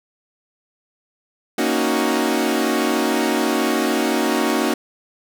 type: chord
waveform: sawtooth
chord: D# minor seventh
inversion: second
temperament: equal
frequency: 233.1 / 277.2 / 311.1 / 370 Hz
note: A#3 / C#4 / D#4 / F#4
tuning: 0 / 0 / 0 / 0 cents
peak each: -19 dBFS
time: 1.58-4.74 s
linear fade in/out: 5 ms
effects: none